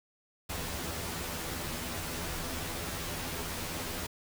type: noise with comb filter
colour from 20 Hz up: pink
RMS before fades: -37 dBFS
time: 0.49-4.07 s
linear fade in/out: 10 ms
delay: 12 ms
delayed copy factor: +0.75
effects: none